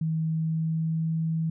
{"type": "tone with pitch glide", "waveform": "sine", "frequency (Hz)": [160, 161.77], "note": ["D#3", "E3"], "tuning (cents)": [49, -32], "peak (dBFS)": -24, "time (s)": [0.01, 1.5], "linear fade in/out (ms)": 5, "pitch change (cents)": 19, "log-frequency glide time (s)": [0.25, 1.13], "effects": []}